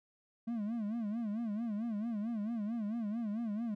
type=tone with vibrato; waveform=triangle; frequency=220 Hz; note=A3; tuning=in tune; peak=-32 dBFS; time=0.47-3.75 s; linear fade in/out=10 ms; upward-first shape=sine; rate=4.5 Hz; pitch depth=140 cents each way; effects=none